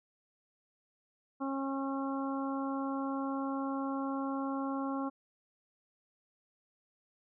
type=harmonic tone; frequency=272.1 Hz; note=C#4; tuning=32 cents flat; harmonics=1 / 2 / 3 / 4 / 5; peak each=-34 / -42 / -42 / -41 / -46 dBFS; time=1.4-5.1 s; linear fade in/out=20 ms; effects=none